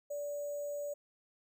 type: tone with sample-and-hold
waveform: sine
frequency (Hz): 580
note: D5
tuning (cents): -22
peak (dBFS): -36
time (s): 0.1-0.94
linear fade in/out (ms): 10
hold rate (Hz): 7350
effects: none